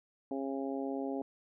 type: harmonic tone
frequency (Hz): 136.2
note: C#3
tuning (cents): -30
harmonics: 2 / 3 / 4 / 5 / 6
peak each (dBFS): -36 / -40 / -42 / -44 / -46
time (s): 0.31-1.22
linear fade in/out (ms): 2
effects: none